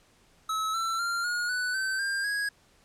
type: tone with pitch steps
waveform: square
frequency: 1293 / 1339.4 / 1387.4 / 1437.2 / 1488.7 / 1542.1 / 1597.4 / 1654.7 Hz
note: E6 / E6 / F6 / F6 / F#6 / G6 / G6 / G#6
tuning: -34 / +27 / -12 / +49 / +10 / -29 / +32 / -7 cents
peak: -28 dBFS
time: 0.49-2.49 s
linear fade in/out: 5 ms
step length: 250 ms
effects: pink hiss -62 dBFS RMS until 2.84 s + low-pass 10000 Hz 12 dB/octave